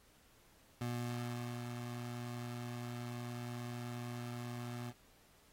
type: tone with ADSR envelope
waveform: 25% pulse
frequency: 120.7 Hz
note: B2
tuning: 39 cents flat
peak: -33 dBFS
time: 0.81-4.93 s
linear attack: 3 ms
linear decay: 820 ms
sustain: -5 dB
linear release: 39 ms
effects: pink hiss -67 dBFS RMS until 5.52 s + AAC 48 kbps